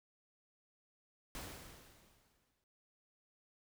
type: noise with exponential decay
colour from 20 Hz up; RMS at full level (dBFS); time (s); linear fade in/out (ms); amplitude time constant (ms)
pink; -45; 1.35-2.64; 1; 280
effects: none